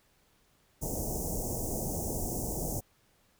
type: band-stop noise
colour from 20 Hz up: pink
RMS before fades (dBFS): -34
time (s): 0.81-2.81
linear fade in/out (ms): 20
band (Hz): 800 to 6000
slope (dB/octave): 48
effects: pink hiss -68 dBFS RMS until 3.39 s